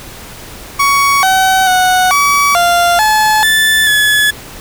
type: tone with pitch steps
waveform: 30% pulse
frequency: 1120 / 759 / 738 / 1140 / 695 / 860 / 1754 / 1708 Hz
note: C#6 / F#5 / F#5 / C#6 / F5 / A5 / A6 / G#6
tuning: +18 / +44 / -5 / +48 / -9 / -40 / -6 / +48 cents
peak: -5 dBFS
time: 0.79-4.31 s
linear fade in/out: 10 ms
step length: 440 ms
effects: pink hiss -31 dBFS RMS until 4.6 s